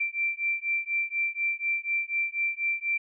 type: beating tone pair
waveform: sine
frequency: 2349 / 2353.1 Hz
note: D7 / D7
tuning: 0 / +3 cents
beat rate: 4.1 Hz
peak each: -29 dBFS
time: 0-2.98 s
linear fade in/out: 10 ms
effects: none